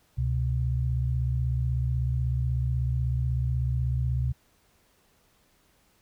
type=tone pair together; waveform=sine; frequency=69.57 / 125.8 Hz; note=C#2 / B2; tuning=+7 / +32 cents; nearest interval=minor seventh; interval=1025 cents; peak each=-27 / -26 dBFS; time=0.17-4.33 s; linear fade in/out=20 ms; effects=pink hiss -65 dBFS RMS until 6.01 s